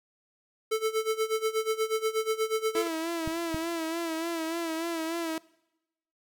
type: tone with tremolo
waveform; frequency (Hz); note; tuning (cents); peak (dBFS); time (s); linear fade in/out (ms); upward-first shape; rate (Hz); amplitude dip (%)
square; 440; A4; 0; -24; 0.71-2.88; 10; sine; 8.3; 85
type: tone with vibrato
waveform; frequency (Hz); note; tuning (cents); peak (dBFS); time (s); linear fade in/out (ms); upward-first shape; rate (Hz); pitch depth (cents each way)
sawtooth; 329.6; E4; 0; -26; 2.75-5.38; 2; sine; 3.4; 53
type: clicks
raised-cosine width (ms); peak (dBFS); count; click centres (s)
5; -22; 2; 3.276 / 3.545
effects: noise-tail reverb RT60 0.9 s tail -22 dB re dry